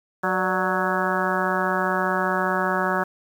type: harmonic tone with a mistuned harmonic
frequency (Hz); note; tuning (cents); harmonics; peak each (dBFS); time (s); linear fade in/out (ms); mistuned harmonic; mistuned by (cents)
185; F#3; 0; 1 / 2 / 3 / 4 / 5 / 6 / 7 / 8 / 9; -29 / -29 / -29 / -29 / -29 / -29 / -29 / -29 / -29; 0.23-3.04; 10; 3; +70
effects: 8-bit